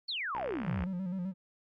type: exponential sweep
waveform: sine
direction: down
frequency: 4594 to 65.41 Hz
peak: -33 dBFS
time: 0.08-0.84 s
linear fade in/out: 10 ms
type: click train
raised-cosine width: 0.5 ms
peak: -25 dBFS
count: 32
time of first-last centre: 0.35-0.838 s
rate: 63.5 Hz
type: tone with vibrato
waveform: triangle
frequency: 184.1 Hz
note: F#3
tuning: 8 cents flat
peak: -31 dBFS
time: 0.61-1.34 s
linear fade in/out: 50 ms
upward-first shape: square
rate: 7.8 Hz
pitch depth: 66 cents each way
effects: Opus 48 kbps